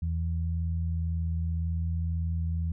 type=tone pair together; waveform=sine; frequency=82.3 / 164.23 Hz; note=E2 / E3; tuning=-2 / -6 cents; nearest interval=octave; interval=1196 cents; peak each=-27 / -35 dBFS; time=0.02-2.72 s; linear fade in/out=5 ms; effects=none